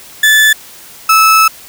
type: tone pair in turn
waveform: 35% pulse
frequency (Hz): 1742 / 1305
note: A6 / E6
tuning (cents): -18 / -18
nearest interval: perfect fourth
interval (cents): 500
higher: first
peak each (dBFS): -3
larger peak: neither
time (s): 0.23-0.53 / 1.09-1.48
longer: second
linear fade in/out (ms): 5
effects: white hiss -35 dBFS RMS until 1.68 s